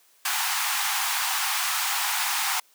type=high-pass noise; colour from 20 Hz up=pink; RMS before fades=-26 dBFS; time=0.25-2.6 s; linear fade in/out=5 ms; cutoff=750 Hz; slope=96 dB/octave; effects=white hiss -60 dBFS RMS until 2.74 s + high-pass 400 Hz 12 dB/octave